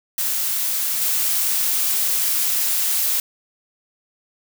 blue noise with level steps, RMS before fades -22 / -20 dBFS, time 0.18-3.2 s, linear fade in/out 2 ms, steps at 1.01 s, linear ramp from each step 10 ms, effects none

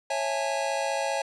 square chord, A major seventh, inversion first, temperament just, 550 / 660 / 825 / 880 Hz, C#5 / E5 / G#5 / A5, -14 / +2 / -12 / 0 cents, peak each -31 / -33 / -32 / -35 dBFS, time 0.1-1.22 s, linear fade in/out 5 ms, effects resampled to 22050 Hz

